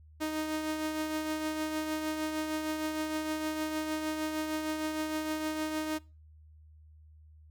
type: tone with tremolo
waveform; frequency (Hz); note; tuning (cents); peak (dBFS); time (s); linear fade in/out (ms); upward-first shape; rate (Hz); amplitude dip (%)
sawtooth; 310.7; D#4; -2; -26; 0.2-5.99; 20; triangle; 6.5; 45
effects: noise-tail reverb RT60 0.3 s tail -23 dB re dry + added 77 Hz sine -53 dBFS peak until 7.5 s